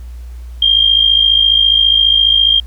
sine tone with amplitude modulation, 3202 Hz, G7, 36 cents sharp, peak -4 dBFS, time 0.62-2.6 s, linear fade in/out 5 ms, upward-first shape sine, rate 54.7 Hz, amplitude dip 70%, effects added 60 Hz sine -26 dBFS peak until 2.66 s + pink hiss -49 dBFS RMS until 2.66 s

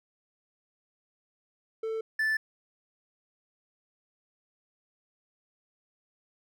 triangle tone pair in turn, 444.5 / 1755 Hz, A4 / A6, +18 / -5 cents, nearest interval 2 octaves, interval 2377 cents, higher second, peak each -28 / -23 dBFS, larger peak second, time 1.83-2.01 / 2.19-2.37 s, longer neither, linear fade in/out 5 ms, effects none

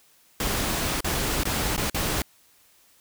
pink noise with dropouts, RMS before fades -26 dBFS, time 0.4-2.22 s, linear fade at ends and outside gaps 2 ms, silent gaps 1.006-1.044 / 1.435-1.453 / 1.765-1.777 / 1.899-1.945 s, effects white hiss -59 dBFS RMS until 3 s

